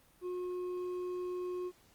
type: tone with hard clipping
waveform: triangle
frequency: 360.8 Hz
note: F#4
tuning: 44 cents flat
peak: -37 dBFS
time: 0.21-1.72 s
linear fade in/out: 50 ms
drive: 8 dB
effects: pink hiss -65 dBFS RMS until 1.94 s + Opus 32 kbps